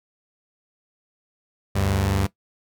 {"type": "tone pair together", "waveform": "sawtooth", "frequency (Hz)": [73.85, 98.3], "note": ["D2", "G2"], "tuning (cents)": [10, 5], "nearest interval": "perfect fourth", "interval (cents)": 495, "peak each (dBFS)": [-21, -17], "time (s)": [1.75, 2.27], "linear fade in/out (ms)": 10, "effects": ["noise-tail reverb RT60 0.1 s tail -17 dB re dry"]}